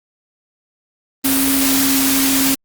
sine tone in noise, 270.3 Hz, C#4, 44 cents flat, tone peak -16 dBFS, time 1.24-2.55 s, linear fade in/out 10 ms, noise white, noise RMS -17 dBFS, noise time 1.24-2.55 s, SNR -2 dB, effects Opus 32 kbps

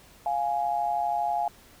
sine tone pair together, 700 / 832.4 Hz, F5 / G#5, +4 / +4 cents, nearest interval minor third, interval 300 cents, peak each -27 dBFS, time 0.26-1.48 s, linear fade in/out 2 ms, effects pink hiss -54 dBFS RMS until 1.8 s

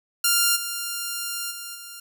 5% pulse tone with level steps, 1396.9 Hz, F6, in tune, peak -6 / -16 / -22 / -26 dBFS, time 0.24-2 s, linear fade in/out 5 ms, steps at 0.55 / 1.5 / 1.74 s, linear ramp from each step 20 ms, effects none

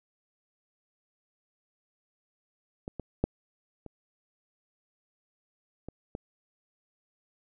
clicks, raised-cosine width 2 ms, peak -23 / -22 / -11 / -29 / -26 / -22 dBFS, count 6, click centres 2.879 / 2.997 / 3.24 / 3.863 / 5.886 / 6.151 s, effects none

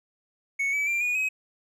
triangle tone with pitch steps, 2215 / 2292 / 2371 / 2453 / 2538 Hz, C#7 / D7 / D7 / D#7 / D#7, -2 / -43 / +16 / -25 / +34 cents, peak -22 dBFS, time 0.59-1.29 s, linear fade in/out 10 ms, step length 140 ms, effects none

